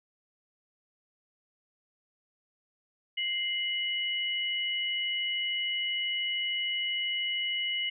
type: tone pair together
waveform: sine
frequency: 2093 / 2940 Hz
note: C7 / F#7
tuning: 0 / -12 cents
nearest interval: tritone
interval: 588 cents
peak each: -33 / -30 dBFS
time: 3.17-7.9 s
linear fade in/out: 10 ms
effects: none